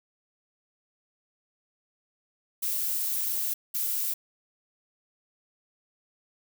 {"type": "noise bursts at uneven times", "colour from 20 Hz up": "violet", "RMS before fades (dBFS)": -29, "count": 2, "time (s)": [[2.62, 3.54], [3.74, 4.14]], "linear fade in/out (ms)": 10, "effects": []}